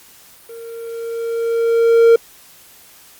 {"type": "tone with level ramp", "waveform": "triangle", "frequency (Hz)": 461.5, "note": "A#4", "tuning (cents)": -17, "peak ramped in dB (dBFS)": [-30, -3], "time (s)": [0.49, 2.16], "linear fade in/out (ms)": 5, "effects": ["white hiss -45 dBFS RMS until 3.19 s", "Opus 48 kbps"]}